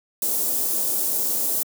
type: band-stop noise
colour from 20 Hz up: white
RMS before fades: -23 dBFS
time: 0.22-1.63 s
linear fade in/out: 2 ms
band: 480 to 8800 Hz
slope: 12 dB/octave
effects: high-pass 300 Hz 12 dB/octave

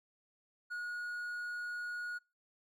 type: tone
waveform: triangle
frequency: 1448 Hz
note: F#6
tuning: 38 cents flat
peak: -36 dBFS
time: 0.7-2.19 s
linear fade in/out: 20 ms
effects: noise-tail reverb RT60 0.3 s tail -26 dB re dry + AAC 64 kbps

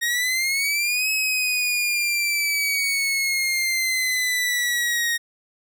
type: exponential two-way sweep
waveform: sawtooth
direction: up then down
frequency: 1864.7 to 2571 to 1864.7 Hz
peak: -17 dBFS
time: 0.01-5.18 s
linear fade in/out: 20 ms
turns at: 1.1 s
effects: none

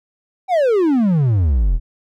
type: exponential sweep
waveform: triangle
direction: down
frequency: 785 to 36.71 Hz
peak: -10 dBFS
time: 0.48-1.8 s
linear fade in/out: 50 ms
effects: none

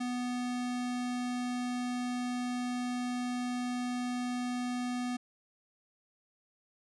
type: tone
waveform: square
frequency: 246.9 Hz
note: B3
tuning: in tune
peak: -33 dBFS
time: 0-5.17 s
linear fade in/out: 10 ms
effects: resampled to 22050 Hz

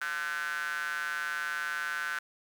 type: tone with high-pass filter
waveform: square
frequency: 80 Hz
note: D#2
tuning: 49 cents sharp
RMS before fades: -34 dBFS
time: 0.01-2.19 s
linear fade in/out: 5 ms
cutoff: 1500 Hz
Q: 8.8
effects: 10-bit

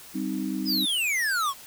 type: chord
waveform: sine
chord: C minor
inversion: second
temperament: equal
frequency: 196 / 261.6 / 311.1 Hz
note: G3 / C4 / Eb4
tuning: 0 / 0 / 0 cents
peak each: -31 dBFS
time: 0.14-0.86 s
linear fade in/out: 20 ms
type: exponential sweep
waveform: square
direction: down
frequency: 5230 to 1048 Hz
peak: -24 dBFS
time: 0.65-1.54 s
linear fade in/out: 50 ms
effects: white hiss -46 dBFS RMS until 1.66 s

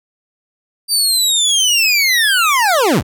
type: linear sweep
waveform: 25% pulse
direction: down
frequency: 4699 to 41.05 Hz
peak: -7 dBFS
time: 0.88-3.03 s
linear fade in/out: 50 ms
effects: none

